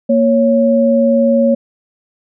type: tone pair together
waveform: sine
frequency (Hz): 233.1 / 554.4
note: A#3 / C#5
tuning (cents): 0 / 0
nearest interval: octave + minor third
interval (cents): 1500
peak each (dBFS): -11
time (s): 0.09-1.55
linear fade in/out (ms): 10
effects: none